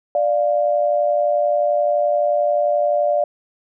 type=tone pair together; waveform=sine; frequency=589.5 / 701 Hz; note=D5 / F5; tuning=+6 / +6 cents; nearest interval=minor third; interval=300 cents; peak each=-16 / -20 dBFS; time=0.15-3.24 s; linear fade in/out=2 ms; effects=none